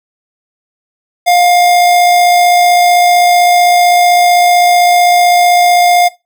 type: tone with amplitude modulation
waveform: square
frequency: 707 Hz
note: F5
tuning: 21 cents sharp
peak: -5 dBFS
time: 1.26-6.09 s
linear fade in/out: 20 ms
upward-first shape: sine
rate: 55.7 Hz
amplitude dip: 25%
effects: noise-tail reverb RT60 0.2 s tail -17 dB re dry